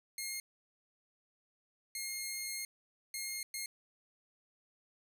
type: tone bursts at uneven times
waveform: 10% pulse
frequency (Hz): 2138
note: C7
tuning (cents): +37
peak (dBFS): -29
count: 4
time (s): 0.18-0.4 / 1.95-2.65 / 3.14-3.43 / 3.54-3.66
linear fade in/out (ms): 2
effects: none